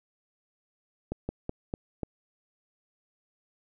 slowing click train, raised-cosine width 2 ms, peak -18 dBFS, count 5, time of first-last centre 1.12-2.033 s, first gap 170 ms, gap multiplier 1.2, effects none

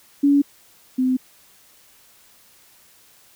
sine tone pair in turn, 283.7 / 256.8 Hz, C#4 / C4, +40 / -32 cents, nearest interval major second, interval 172 cents, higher first, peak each -12 / -16 dBFS, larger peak first, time 0.23-0.42 / 0.98-1.17 s, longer neither, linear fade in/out 10 ms, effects white hiss -53 dBFS RMS until 3.35 s

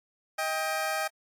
20% pulse tone pair together, 630 / 793.2 Hz, D#5 / G5, +21 / +20 cents, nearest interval major third, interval 399 cents, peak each -26 dBFS, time 0.38-1.08 s, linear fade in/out 10 ms, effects AAC 64 kbps

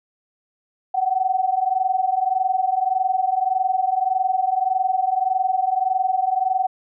sine tone pair together, 740 / 761.7 Hz, F#5 / G5, 0 / -50 cents, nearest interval minor second, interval 50 cents, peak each -21 / -20 dBFS, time 0.94-6.67 s, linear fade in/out 10 ms, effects none

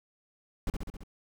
brown noise with echo, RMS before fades -29 dBFS, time 0.67-0.7 s, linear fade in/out 2 ms, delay 67 ms, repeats 5, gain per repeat -3 dB, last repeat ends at 1.035 s, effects none

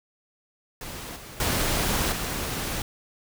pink noise with level steps, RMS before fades -37 / -42 / -25 / -30 dBFS, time 0.81-2.82 s, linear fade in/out 2 ms, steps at 1.16 / 1.4 / 2.12 s, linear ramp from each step 2 ms, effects none

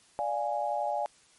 sine chord, D diminished, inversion none, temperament equal, 587.3 / 698.5 / 830.6 Hz, D5 / F5 / Ab5, 0 / 0 / 0 cents, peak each -33 / -33 / -31 dBFS, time 0.19-1.06 s, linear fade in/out 0 ms, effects white hiss -61 dBFS RMS until 1.38 s + MP3 48 kbps

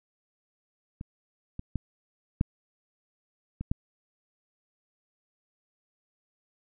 clicks, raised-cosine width 5 ms, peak -25 / -23 / -17 / -11 / -21 / -14 dBFS, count 6, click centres 1.011 / 1.594 / 1.757 / 2.411 / 3.61 / 3.715 s, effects none

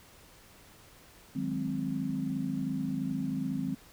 sine chord, Ab dominant seventh, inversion second, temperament equal, 155.56 / 185 / 207.7 / 261.6 Hz, Eb3 / Gb3 / Ab3 / C4, 0 / 0 / 0 / 0 cents, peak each -37 / -37 / -37 / -33 dBFS, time 1.35-3.75 s, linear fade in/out 10 ms, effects pink hiss -56 dBFS RMS until 3.92 s

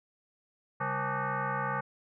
sine tone with frequency modulation, 138.59 Hz, C#3, in tune, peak -29 dBFS, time 0.8-1.81 s, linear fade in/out 10 ms, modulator 339 Hz, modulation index 4.4, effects none

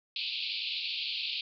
white band-pass noise, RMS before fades -35 dBFS, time 0.16-1.41 s, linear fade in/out 2 ms, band 2400 to 4600 Hz, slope 96 dB/octave, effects none

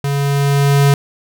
square tone with level ramp, 140.9 Hz, C#3, 29 cents sharp, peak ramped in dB -16 to -8 dBFS, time 0.04-0.94 s, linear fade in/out 2 ms, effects none

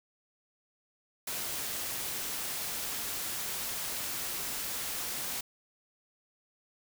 white noise, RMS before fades -36 dBFS, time 1.27-5.41 s, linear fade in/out 5 ms, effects none

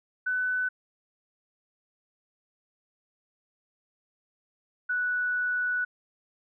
sine tone pair in turn, 1500 / 1478.5 Hz, F#6 / F#6, +23 / -2 cents, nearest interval unison, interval 25 cents, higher first, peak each -25 dBFS, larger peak neither, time 0.26-0.69 / 4.89-5.85 s, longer second, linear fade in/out 10 ms, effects none

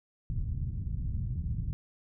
white low-pass noise, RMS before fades -33 dBFS, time 0.3-1.73 s, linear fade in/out 0 ms, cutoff 130 Hz, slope 24 dB/octave, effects none

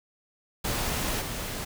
pink noise with level steps, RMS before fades -29 / -34 dBFS, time 0.64-1.65 s, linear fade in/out 10 ms, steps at 1.2 s, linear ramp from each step 20 ms, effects none

